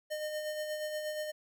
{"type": "tone with tremolo", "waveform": "square", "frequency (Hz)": 610, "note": "D#5", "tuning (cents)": -34, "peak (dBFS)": -34, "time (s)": [0.1, 1.32], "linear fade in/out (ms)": 20, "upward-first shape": "sine", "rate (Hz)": 8.4, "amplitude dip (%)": 40, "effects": ["12-bit"]}